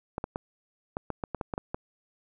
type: clicks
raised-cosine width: 1 ms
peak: -17 dBFS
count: 11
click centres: 0.181 / 0.241 / 0.359 / 0.969 / 1.103 / 1.238 / 1.347 / 1.412 / 1.538 / 1.579 / 1.745 s
effects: none